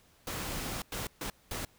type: noise bursts at uneven times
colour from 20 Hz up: pink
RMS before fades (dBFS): -37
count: 4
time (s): 0.27-0.82 / 0.92-1.07 / 1.21-1.3 / 1.51-1.65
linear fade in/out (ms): 2
effects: pink hiss -64 dBFS RMS until 1.78 s